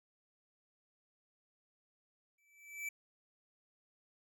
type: tone with exponential growth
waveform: square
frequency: 2315 Hz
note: D7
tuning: 25 cents flat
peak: -37 dBFS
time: 2.38-2.89 s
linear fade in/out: 5 ms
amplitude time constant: 110 ms
effects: none